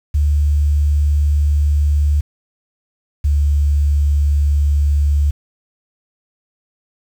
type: tone pair in turn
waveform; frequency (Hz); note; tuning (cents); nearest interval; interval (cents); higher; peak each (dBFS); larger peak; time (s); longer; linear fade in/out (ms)
sine; 73.42 / 72.53; D2 / D2; 0 / -21; unison; 21; first; -11; neither; 0.14-2.21 / 3.24-5.31; neither; 10
effects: 7-bit